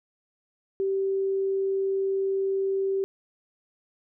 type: tone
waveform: sine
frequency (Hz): 388.1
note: G4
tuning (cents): -17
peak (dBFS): -23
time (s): 0.8-3.04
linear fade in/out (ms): 0
effects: none